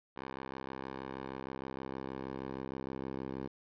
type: tone with band-pass filter sweep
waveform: 10% pulse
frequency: 66.4 Hz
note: C2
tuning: 26 cents sharp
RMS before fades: -42 dBFS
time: 0.16-3.48 s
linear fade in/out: 10 ms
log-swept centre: 980 to 400 Hz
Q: 0.72
effects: resampled to 11025 Hz + 10-bit